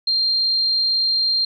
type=tone; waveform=sine; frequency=4186 Hz; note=C8; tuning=in tune; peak=-16 dBFS; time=0.07-1.45 s; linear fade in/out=5 ms; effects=none